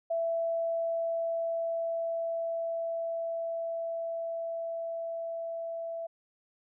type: tone with level ramp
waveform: sine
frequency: 665 Hz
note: E5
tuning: 15 cents sharp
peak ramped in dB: -27 to -34 dBFS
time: 0.1-6.07 s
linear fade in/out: 10 ms
effects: none